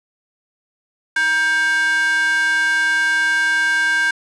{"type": "tone with high-pass filter", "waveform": "square", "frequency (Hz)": 316.5, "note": "D#4", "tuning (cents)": 30, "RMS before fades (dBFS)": -17, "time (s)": [1.16, 4.11], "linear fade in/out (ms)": 5, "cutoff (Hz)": 1500, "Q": 6.8, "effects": ["resampled to 22050 Hz", "7-bit"]}